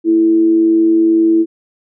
sine tone with amplitude modulation, 329.6 Hz, E4, in tune, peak -6 dBFS, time 0.04-1.46 s, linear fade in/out 50 ms, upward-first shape sine, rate 102 Hz, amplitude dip 35%, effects none

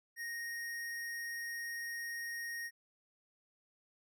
square tone, 1864.7 Hz, A#6, in tune, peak -40 dBFS, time 0.16-2.71 s, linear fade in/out 50 ms, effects none

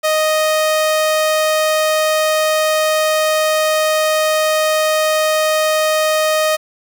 sawtooth tone, 622.3 Hz, D#5, in tune, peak -9 dBFS, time 0.03-6.57 s, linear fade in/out 20 ms, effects 7-bit

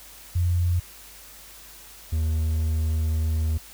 sine / triangle tone pair in turn, 87.9 / 79.17 Hz, F2 / D#2, +12 / +31 cents, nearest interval major second, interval 181 cents, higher first, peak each -19 dBFS, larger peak neither, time 0.35-0.8 / 2.12-3.58 s, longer second, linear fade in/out 10 ms, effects added 50 Hz sine -53 dBFS peak until 3.73 s + white hiss -46 dBFS RMS until 3.73 s

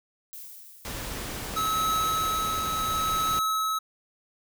violet noise with exponential decay, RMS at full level -40 dBFS, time 0.33-2.08 s, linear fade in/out 0 ms, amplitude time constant 380 ms
pink noise, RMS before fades -35 dBFS, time 0.85-3.39 s, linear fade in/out 0 ms
square tone with tremolo, 1291 Hz, E6, 37 cents flat, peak -24 dBFS, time 1.56-3.79 s, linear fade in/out 10 ms, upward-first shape triangle, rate 0.69 Hz, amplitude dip 40%
effects none

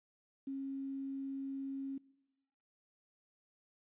sine tone with quantisation, 271.7 Hz, C#4, 35 cents flat, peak -38 dBFS, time 0.47-1.98 s, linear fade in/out 5 ms, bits 11, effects noise-tail reverb RT60 1.0 s tail -23 dB re dry + resampled to 8000 Hz

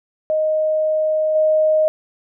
sine tone with level steps, 622.3 Hz, D#5, in tune, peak -15 / -12 dBFS, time 0.3-1.88 s, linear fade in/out 0 ms, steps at 1.35 s, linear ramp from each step 5 ms, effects none

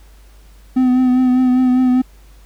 triangle tone with vibrato, 253.9 Hz, B3, 48 cents sharp, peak -8 dBFS, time 0.76-2.02 s, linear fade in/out 10 ms, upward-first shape triangle, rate 5 Hz, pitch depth 33 cents each way, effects added 50 Hz sine -41 dBFS peak until 2.45 s + pink hiss -52 dBFS RMS until 2.45 s

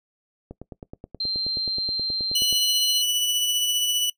click train, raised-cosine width 2 ms, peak -23 dBFS, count 20, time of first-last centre 0.51-2.527 s, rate 9.42 Hz
sine tone, 4149 Hz, C8, 15 cents flat, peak -23 dBFS, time 1.2-3.02 s, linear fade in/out 5 ms
sawtooth tone with tremolo, 2960 Hz, F#7, in tune, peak -16 dBFS, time 2.35-4.1 s, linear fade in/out 5 ms, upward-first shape triangle, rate 15 Hz, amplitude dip 35%
effects noise-tail reverb RT60 0.1 s tail -21 dB re dry

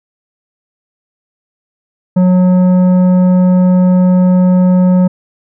sine tone with tanh clipping, 182.3 Hz, F#3, 25 cents flat, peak -7 dBFS, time 2.16-5.08 s, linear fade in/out 10 ms, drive 10 dB, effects none

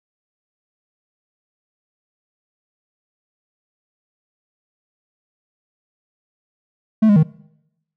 triangle tone with pitch steps, 218.9 / 205.2 / 156.5 Hz, A3 / G#3 / D#3, -9 / -21 / +10 cents, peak -7 dBFS, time 7.02-7.233 s, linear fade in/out 10 ms, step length 71 ms, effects noise-tail reverb RT60 0.8 s tail -22 dB re dry

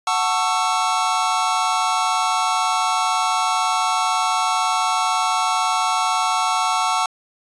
square chord, F# minor seventh, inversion none, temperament just, 740 / 888 / 1110 / 1332 Hz, F#5 / A5 / C#6 / E6, 0 / +16 / +2 / +18 cents, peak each -24 dBFS, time 0.07-7.06 s, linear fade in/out 2 ms, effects resampled to 22050 Hz

